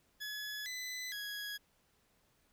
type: tone with pitch steps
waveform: 20% pulse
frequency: 1698 / 2008 / 1664 Hz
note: G#6 / B6 / G#6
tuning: +38 / +28 / +3 cents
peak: -35 dBFS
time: 0.2-1.58 s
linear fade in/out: 20 ms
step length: 460 ms
effects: pink hiss -73 dBFS RMS until 2.52 s